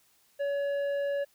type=tone with tanh clipping; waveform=sine; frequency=565 Hz; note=C#5; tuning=33 cents sharp; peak=-29 dBFS; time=0.39-1.25 s; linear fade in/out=20 ms; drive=8 dB; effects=white hiss -66 dBFS RMS until 1.34 s